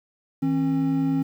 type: tone pair together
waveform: triangle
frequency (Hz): 160 / 269.9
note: D#3 / C#4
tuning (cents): +49 / -46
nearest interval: major sixth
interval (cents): 905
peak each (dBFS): -24 / -19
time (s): 0.42-1.23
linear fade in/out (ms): 10
effects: 9-bit